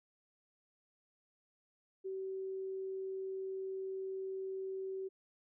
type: tone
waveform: sine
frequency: 382.2 Hz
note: G4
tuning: 44 cents flat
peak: -38 dBFS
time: 2.04-5.09 s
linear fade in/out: 20 ms
effects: none